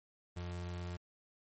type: tone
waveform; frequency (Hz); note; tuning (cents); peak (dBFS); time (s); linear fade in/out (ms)
35% pulse; 87.9; F2; +12; -38; 0.36-0.97; 10
effects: MP3 32 kbps